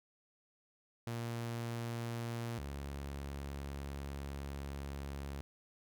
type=tone pair in turn; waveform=sawtooth; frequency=117.1 / 69.93 Hz; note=A#2 / C#2; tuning=+8 / +16 cents; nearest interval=major sixth; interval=892 cents; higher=first; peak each=-34 / -37 dBFS; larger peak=first; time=1.07-2.58 / 2.58-5.41 s; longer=second; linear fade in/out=0 ms; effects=none